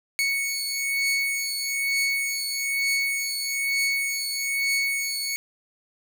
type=beating tone pair; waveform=sawtooth; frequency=2217 / 2218.1 Hz; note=C#7 / C#7; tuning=0 / 0 cents; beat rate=1.1 Hz; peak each=-22 / -25 dBFS; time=0.19-5.36 s; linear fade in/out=0 ms; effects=none